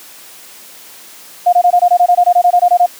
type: tone bursts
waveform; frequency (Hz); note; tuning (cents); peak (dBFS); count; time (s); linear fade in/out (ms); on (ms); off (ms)
sine; 710; F5; +28; -5; 16; 1.46-2.863; 10; 68; 21
effects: white hiss -37 dBFS RMS until 2.99 s + high-pass 200 Hz 12 dB/octave